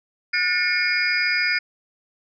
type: tone cluster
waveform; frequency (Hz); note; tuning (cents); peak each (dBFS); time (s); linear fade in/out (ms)
sine; 1451 / 1783 / 2178 / 2395 / 4912; F#6 / A6 / C#7 / D7 / D#8; -34 / +22 / -31 / +33 / -23; -25 / -25 / -23 / -28 / -26; 0.33-1.59; 10
effects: none